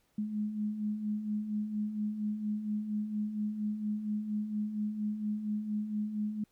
sine beating tone pair, 207.7 / 212 Hz, G#3 / G#3, 0 / +36 cents, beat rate 4.3 Hz, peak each -40 / -32 dBFS, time 0.18-6.44 s, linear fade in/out 5 ms, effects pink hiss -73 dBFS RMS until 6.51 s

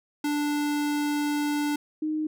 square / sine tone pair in turn, 293.7 / 308.8 Hz, D4 / D#4, 0 / -13 cents, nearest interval minor second, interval 87 cents, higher second, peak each -25 / -25 dBFS, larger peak neither, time 0.24-1.76 / 2.02-2.27 s, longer first, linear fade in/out 5 ms, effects none

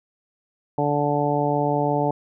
harmonic tone, 145.7 Hz, D3, 13 cents flat, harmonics 1 / 2 / 3 / 4 / 5 / 6, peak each -26 / -26 / -26 / -26 / -26 / -26 dBFS, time 0.78-2.11 s, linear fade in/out 2 ms, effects none

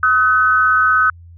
sine tone pair together, 1272 / 1508.3 Hz, D#6 / F#6, +38 / +33 cents, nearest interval minor third, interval 295 cents, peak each -13 dBFS, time 0.03-1.1 s, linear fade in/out 2 ms, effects added 85 Hz sine -37 dBFS peak until 1.37 s

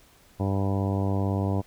harmonic tone, 98 Hz, G2, in tune, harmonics 1 / 2 / 3 / 4 / 5 / 6 / 7 / 8 / 9 / 10, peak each -25 / -30 / -32 / -36 / -37 / -38 / -38 / -41 / -42 / -41 dBFS, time 0.39-1.62 s, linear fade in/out 20 ms, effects pink hiss -57 dBFS RMS until 1.66 s

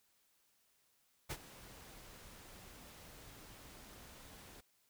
pink noise with ADSR envelope, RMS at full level -40 dBFS, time 1.29-4.61 s, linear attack 22 ms, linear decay 53 ms, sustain -16 dB, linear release 10 ms, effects white hiss -75 dBFS RMS until 4.89 s

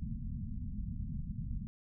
pink low-pass noise, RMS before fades -39 dBFS, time 0-1.67 s, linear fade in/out 0 ms, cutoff 240 Hz, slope 96 dB/octave, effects none

